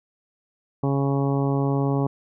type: harmonic tone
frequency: 138.59 Hz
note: C#3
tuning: in tune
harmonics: 1 / 2 / 3 / 4 / 5 / 6 / 7 / 8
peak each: -22 / -25 / -28 / -33 / -35 / -34 / -38 / -37 dBFS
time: 0.83-2.07 s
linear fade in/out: 5 ms
effects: none